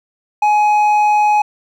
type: tone with hard clipping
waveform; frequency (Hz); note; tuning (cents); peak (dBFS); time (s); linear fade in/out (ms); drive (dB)
sine; 840; G#5; +19; -11; 0.42-1.42; 5; 5
effects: none